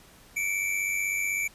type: tone pair together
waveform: square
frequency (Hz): 2234 / 2330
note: C#7 / D7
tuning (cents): +13 / -14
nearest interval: minor second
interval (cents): 73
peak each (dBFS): -33 / -28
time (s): 0.36-1.48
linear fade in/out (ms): 10
effects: pink hiss -54 dBFS RMS until 1.54 s + resampled to 32000 Hz